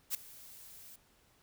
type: noise with ADSR envelope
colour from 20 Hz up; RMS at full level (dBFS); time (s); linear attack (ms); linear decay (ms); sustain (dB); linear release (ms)
blue; -32; 0.1-0.96; 45; 6; -21; 5
effects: pink hiss -68 dBFS RMS until 1.42 s